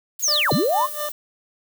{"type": "noise", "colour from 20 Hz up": "violet", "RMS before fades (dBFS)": -32, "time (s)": [0.19, 1.12], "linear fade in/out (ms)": 5}
{"type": "linear two-way sweep", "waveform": "sine", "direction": "down then up", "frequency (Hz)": [6950, 113.5, 1122], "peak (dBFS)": -17, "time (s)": [0.22, 0.87], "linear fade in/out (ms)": 20, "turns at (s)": 0.53}
{"type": "tone with tremolo", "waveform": "25% pulse", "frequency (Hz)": 596, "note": "D5", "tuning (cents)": 25, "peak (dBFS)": -21, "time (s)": [0.28, 1.09], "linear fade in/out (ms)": 0, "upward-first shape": "sine", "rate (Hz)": 4.3, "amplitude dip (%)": 90}
{"type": "tone with exponential decay", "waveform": "sine", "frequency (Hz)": 4103, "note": "C8", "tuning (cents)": -35, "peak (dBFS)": -23, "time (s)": [0.51, 0.91], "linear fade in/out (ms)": 1, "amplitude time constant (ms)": 86}
{"effects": []}